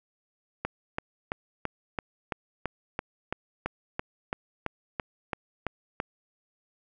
click train, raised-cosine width 0.5 ms, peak -14 dBFS, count 17, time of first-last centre 0.65-6.001 s, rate 2.99 Hz, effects none

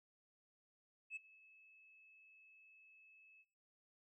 sine tone with ADSR envelope, 2599 Hz, E7, 25 cents flat, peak -40 dBFS, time 1.1-3.45 s, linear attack 61 ms, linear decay 15 ms, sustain -23 dB, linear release 45 ms, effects noise-tail reverb RT60 0.8 s tail -20 dB re dry + tanh soft clip ceiling -41 dBFS

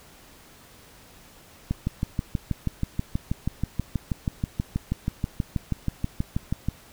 click train, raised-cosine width 5 ms, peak -12 dBFS, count 32, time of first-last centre 1.71-6.686 s, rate 6.23 Hz, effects pink hiss -51 dBFS RMS until 6.92 s

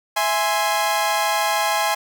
sawtooth chord, E augmented, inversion none, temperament equal, 659.3 / 830.6 / 1046.5 Hz, E5 / G#5 / B#5, 0 / 0 / 0 cents, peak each -21 / -17 / -20 dBFS, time 0.16-1.95 s, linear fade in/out 10 ms, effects none

